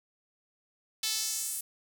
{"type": "tone with high-pass filter sweep", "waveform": "sawtooth", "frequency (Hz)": 437.7, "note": "A4", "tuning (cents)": -9, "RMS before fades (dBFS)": -33, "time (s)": [1.03, 1.61], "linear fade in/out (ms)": 5, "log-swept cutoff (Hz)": [3900, 10000], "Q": 1.7, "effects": []}